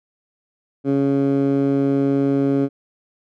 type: tone with band-pass filter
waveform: 15% pulse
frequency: 138.59 Hz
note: C#3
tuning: in tune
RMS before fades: -18 dBFS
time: 0.84-2.69 s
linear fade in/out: 50 ms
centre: 290 Hz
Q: 1.6
effects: none